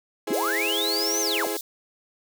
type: chord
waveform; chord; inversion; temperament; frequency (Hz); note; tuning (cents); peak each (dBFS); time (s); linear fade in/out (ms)
35% pulse; E augmented; none; equal; 329.6 / 415.3 / 523.3; E4 / G#4 / B#4; 0 / 0 / 0; -30 / -28 / -33; 0.27-1.57; 5
type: linear two-way sweep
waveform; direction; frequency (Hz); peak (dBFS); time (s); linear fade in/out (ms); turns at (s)
sine; up then down; 164.81 to 6310 to 164.81; -24; 0.3-1.47; 10; 1.21
type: high-pass noise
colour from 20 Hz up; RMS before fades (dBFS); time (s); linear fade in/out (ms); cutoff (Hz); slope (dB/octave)
white; -34; 0.33-1.61; 2; 3400; 96
effects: none